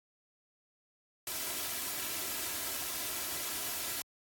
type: noise with comb filter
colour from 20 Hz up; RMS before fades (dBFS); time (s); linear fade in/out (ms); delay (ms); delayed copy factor
white; -37; 1.27-4.02; 2; 3; +0.5
effects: high-pass 60 Hz 12 dB/octave + AAC 64 kbps